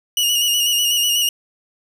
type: tone with vibrato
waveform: sawtooth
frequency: 2890 Hz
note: F#7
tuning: 41 cents flat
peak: -12 dBFS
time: 0.17-1.29 s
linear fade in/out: 2 ms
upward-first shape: square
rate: 8.1 Hz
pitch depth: 32 cents each way
effects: none